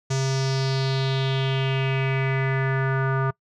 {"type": "tone with low-pass filter sweep", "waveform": "square", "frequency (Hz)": 133.9, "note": "C3", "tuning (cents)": 40, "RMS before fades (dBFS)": -23, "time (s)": [0.1, 3.31], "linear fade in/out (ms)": 10, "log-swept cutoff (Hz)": [6400, 1300], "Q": 3.9, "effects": ["noise-tail reverb RT60 0.1 s tail -23 dB re dry"]}